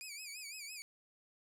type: tone with vibrato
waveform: 15% pulse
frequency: 2401 Hz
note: D7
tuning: 38 cents sharp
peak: -38 dBFS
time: 0.01-0.82 s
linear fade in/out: 0 ms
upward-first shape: sine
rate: 5.9 Hz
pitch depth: 120 cents each way
effects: none